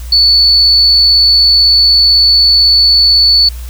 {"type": "tone", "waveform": "sine", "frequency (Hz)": 4458, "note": "C#8", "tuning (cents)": 9, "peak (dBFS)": -4, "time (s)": [0.12, 3.49], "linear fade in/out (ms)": 5, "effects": ["added 60 Hz sine -21 dBFS peak until 3.69 s", "white hiss -36 dBFS RMS until 3.69 s"]}